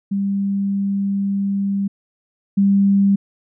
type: tone pair in turn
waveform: sine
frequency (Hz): 198.1 / 198.1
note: G3 / G3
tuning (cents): +18 / +18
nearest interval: unison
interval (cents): 0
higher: neither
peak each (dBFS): -17 / -11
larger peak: second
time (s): 0.11-1.88 / 2.57-3.16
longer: first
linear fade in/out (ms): 10
effects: none